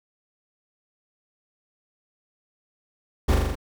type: noise with echo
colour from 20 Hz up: brown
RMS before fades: -19 dBFS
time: 3.28-3.35 s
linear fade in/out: 10 ms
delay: 41 ms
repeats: 5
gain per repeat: -2 dB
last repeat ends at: 3.555 s
effects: none